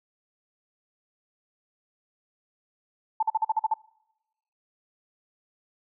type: tone bursts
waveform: sine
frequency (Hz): 880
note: A5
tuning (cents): 0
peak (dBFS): -20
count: 8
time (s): 3.2-3.739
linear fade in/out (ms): 5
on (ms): 28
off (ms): 45
effects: noise-tail reverb RT60 1.0 s tail -25 dB re dry